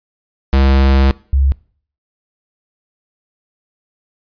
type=tone pair in turn; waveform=square / sine; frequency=67.4 / 68.1 Hz; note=C#2 / C#2; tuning=-48 / -30 cents; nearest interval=unison; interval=18 cents; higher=second; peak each=-9 dBFS; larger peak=neither; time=0.53-1.11 / 1.33-1.52 s; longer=first; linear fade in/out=0 ms; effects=noise-tail reverb RT60 0.5 s tail -22 dB re dry + resampled to 11025 Hz